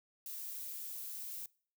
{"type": "noise", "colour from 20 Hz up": "violet", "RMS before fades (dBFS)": -44, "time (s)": [0.26, 1.46], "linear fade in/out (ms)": 2, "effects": ["noise-tail reverb RT60 0.5 s tail -24 dB re dry"]}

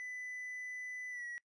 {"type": "tone with pitch glide", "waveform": "triangle", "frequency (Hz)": [1998, 1923.3], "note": ["B6", "B6"], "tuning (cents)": [20, -46], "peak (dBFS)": -40, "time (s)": [0, 1.38], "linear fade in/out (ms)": 0, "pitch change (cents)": -66, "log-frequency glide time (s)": [1.1, 1.25], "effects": ["noise-tail reverb RT60 0.1 s tail -22 dB re dry", "resampled to 22050 Hz"]}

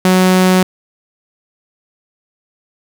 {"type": "tone", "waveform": "sawtooth", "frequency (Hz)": 185, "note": "F#3", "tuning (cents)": 0, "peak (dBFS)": -4, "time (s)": [0.05, 0.63], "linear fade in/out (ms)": 2, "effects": []}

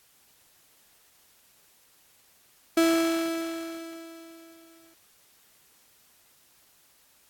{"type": "tone with exponential decay", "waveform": "35% pulse", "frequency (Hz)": 329.6, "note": "E4", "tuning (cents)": 0, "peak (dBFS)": -16, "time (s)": [2.77, 4.94], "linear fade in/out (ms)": 5, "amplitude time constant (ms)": 470, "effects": ["white hiss -61 dBFS RMS until 7.29 s", "AAC 64 kbps"]}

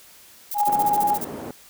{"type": "noise bursts", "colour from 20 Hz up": "violet", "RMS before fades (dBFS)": -29, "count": 11, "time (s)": [0.51, 1.247], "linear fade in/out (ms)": 5, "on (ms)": 37, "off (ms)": 33}
{"type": "tone with tremolo", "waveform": "sine", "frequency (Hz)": 828, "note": "G#5", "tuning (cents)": -5, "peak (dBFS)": -16, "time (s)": [0.54, 1.19], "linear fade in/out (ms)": 50, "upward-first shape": "square", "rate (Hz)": 16, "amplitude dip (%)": 35}
{"type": "band-pass noise", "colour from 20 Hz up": "white", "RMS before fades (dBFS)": -34, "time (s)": [0.67, 1.51], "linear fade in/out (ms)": 2, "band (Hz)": [170, 480], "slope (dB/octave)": 12}
{"effects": ["white hiss -49 dBFS RMS until 1.69 s"]}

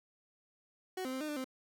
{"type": "tone with pitch steps", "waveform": "30% pulse", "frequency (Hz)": [372.1, 258.8, 261.8, 305.3, 296.9, 260.2], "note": ["F#4", "C4", "C4", "D#4", "D4", "C4"], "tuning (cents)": [10, -19, 1, -33, 19, -9], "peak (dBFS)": -34, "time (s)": [0.97, 1.444], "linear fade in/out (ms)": 5, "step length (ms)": 79, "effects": []}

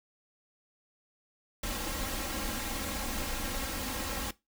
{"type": "noise with comb filter", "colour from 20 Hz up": "pink", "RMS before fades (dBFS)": -35, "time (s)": [1.63, 4.31], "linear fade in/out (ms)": 5, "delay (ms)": 3.7, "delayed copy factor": 0.75, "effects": ["noise-tail reverb RT60 0.2 s tail -19 dB re dry"]}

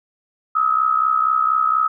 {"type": "tone with amplitude modulation", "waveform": "sine", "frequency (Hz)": 1281, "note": "E6", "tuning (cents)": -50, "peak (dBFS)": -11, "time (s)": [0.55, 1.88], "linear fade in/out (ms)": 10, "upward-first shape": "sine", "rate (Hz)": 64.2, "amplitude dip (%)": 75, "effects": []}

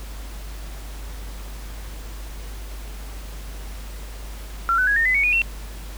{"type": "tone with pitch steps", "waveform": "sine", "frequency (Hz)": [1364, 1504.7, 1660, 1831.3, 2020, 2229, 2459, 2712], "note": ["F6", "F#6", "G#6", "A#6", "B6", "C#7", "D#7", "E7"], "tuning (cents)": [-41, 29, -1, -31, 39, 9, -21, 49], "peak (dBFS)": -16, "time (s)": [4.69, 5.418], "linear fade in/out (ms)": 0, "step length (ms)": 91, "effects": ["added 50 Hz sine -32 dBFS peak until 5.97 s", "pink hiss -42 dBFS RMS until 5.97 s"]}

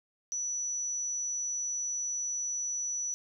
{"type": "tone", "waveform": "sine", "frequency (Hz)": 5920, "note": "F#8", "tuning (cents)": 0, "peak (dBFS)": -31, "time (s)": [0.32, 3.14], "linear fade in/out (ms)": 0, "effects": []}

